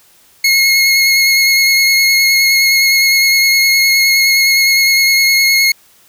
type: tone with vibrato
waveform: 25% pulse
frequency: 2164 Hz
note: C#7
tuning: 42 cents flat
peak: -4 dBFS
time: 0.44-5.72 s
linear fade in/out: 5 ms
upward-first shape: sine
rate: 9.7 Hz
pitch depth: 14 cents each way
effects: white hiss -48 dBFS RMS until 6.08 s